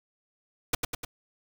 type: noise with echo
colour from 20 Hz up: pink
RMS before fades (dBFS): -24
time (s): 0.73-0.75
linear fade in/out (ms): 5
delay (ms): 100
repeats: 3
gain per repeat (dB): -4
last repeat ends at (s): 1.05
effects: none